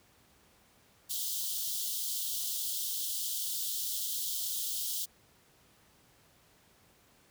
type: high-pass noise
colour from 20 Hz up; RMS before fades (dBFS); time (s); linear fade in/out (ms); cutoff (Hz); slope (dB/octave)
white; -35; 1.09-5.06; 20; 3000; 96
effects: pink hiss -64 dBFS RMS until 7.3 s + high-pass 60 Hz 12 dB/octave